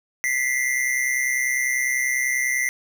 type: tone pair together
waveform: square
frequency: 1962.9 / 2093 Hz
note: B6 / C7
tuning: -11 / 0 cents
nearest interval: minor second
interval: 111 cents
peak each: -24 dBFS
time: 0.24-2.69 s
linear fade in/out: 0 ms
effects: none